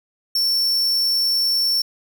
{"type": "tone", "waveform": "45% pulse", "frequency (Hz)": 5430, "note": "F8", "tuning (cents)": -50, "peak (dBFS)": -17, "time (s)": [0.35, 1.82], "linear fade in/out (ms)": 5, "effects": ["8-bit"]}